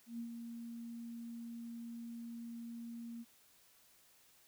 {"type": "tone with ADSR envelope", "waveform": "sine", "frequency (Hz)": 233.1, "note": "A#3", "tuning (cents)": 0, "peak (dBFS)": -39, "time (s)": [0.06, 3.25], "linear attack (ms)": 130, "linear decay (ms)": 91, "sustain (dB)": -5, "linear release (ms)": 39, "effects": ["white hiss -67 dBFS RMS until 4.47 s"]}